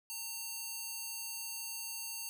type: tone with high-pass filter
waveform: square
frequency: 913 Hz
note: A#5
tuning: 36 cents flat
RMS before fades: -42 dBFS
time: 0.1-2.29 s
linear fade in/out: 0 ms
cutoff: 5200 Hz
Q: 0.54
effects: none